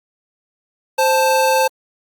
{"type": "tone pair together", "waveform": "square", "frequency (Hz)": [523.3, 880.1], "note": ["C5", "A5"], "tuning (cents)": [0, 0], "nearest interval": "major sixth", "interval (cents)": 900, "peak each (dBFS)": -16, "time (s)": [0.98, 1.68], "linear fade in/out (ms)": 10, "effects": ["Opus 48 kbps"]}